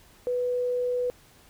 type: tone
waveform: sine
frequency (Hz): 493.9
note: B4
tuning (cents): 0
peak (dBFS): -24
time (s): 0.27-1.1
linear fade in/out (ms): 0
effects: pink hiss -56 dBFS RMS until 1.49 s